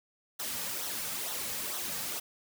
white noise with flanger, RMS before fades -36 dBFS, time 0.39-2.2 s, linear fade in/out 10 ms, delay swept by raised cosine 0.41 to 3.01 ms, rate 2.2 Hz, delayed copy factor -0.6, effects none

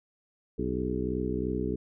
harmonic tone with a mistuned harmonic, 63 Hz, B1, 35 cents sharp, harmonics 1 / 2 / 3 / 4 / 5 / 6 / 7, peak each -36 / -38 / -35 / -35 / -35 / -36 / -35 dBFS, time 0.58-1.76 s, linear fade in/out 10 ms, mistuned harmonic 7, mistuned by -63 cents, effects none

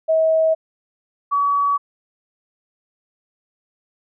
sine tone pair in turn, 641 / 1135.9 Hz, E5 / C#6, -49 / +42 cents, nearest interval minor seventh, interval 991 cents, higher second, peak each -13 / -15 dBFS, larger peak first, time 0.08-0.55 / 1.31-1.78 s, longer neither, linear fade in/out 20 ms, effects none

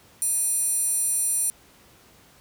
square tone with high-pass filter, 836 Hz, G#5, 11 cents sharp, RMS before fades -24 dBFS, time 0.22-1.5 s, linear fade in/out 0 ms, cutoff 9700 Hz, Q 8.8, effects pink hiss -54 dBFS RMS until 2.4 s + high-pass 60 Hz 12 dB/octave

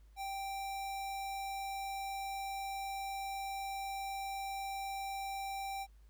square tone, 784 Hz, G5, in tune, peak -39 dBFS, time 0.16-5.87 s, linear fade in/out 50 ms, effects added 52 Hz sine -57 dBFS peak until 6.09 s + pink hiss -75 dBFS RMS until 6.09 s

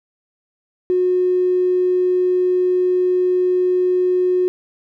triangle tone with tanh clipping, 363.9 Hz, F#4, 29 cents flat, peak -13 dBFS, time 0.9-4.48 s, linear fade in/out 0 ms, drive 2 dB, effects none

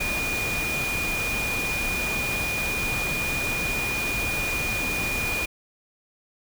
sine tone in noise, 2441 Hz, D#7, 34 cents flat, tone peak -26 dBFS, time 0-5.46 s, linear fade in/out 10 ms, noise pink, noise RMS -30 dBFS, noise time 0-5.46 s, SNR +1 dB, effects none

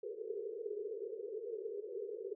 white band-pass noise, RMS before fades -43 dBFS, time 0.03-2.35 s, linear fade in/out 5 ms, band 390 to 470 Hz, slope 96 dB/octave, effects none

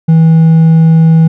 triangle tone with hard clipping, 162.3 Hz, E3, 27 cents flat, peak -3 dBFS, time 0.08-1.28 s, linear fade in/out 10 ms, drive 5 dB, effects none

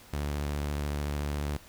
sawtooth tone with vibrato, 72.9 Hz, D2, 12 cents flat, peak -26 dBFS, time 0.13-1.57 s, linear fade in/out 5 ms, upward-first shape sine, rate 14 Hz, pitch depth 32 cents each way, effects pink hiss -53 dBFS RMS until 1.68 s

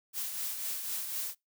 blue noise with tremolo, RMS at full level -34 dBFS, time 0.13-1.35 s, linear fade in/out 50 ms, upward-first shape triangle, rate 4 Hz, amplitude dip 50%, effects noise-tail reverb RT60 0.2 s tail -25 dB re dry

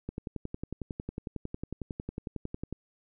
click train, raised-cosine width 3 ms, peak -22 dBFS, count 30, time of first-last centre 0.09-2.726 s, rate 11 Hz, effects none

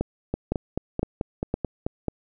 two click trains, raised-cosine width 2 ms, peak -10 / -12 dBFS, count 4 / 9, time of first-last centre 0.01-1.541 / 0.34-2.083 s, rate 1.96 / 4.59 Hz, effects none

